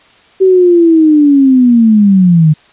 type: linear sweep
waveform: sine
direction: down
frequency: 383.9 to 149.6 Hz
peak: -3 dBFS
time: 0.4-2.54 s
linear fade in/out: 20 ms
effects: white hiss -44 dBFS RMS until 2.72 s + resampled to 8000 Hz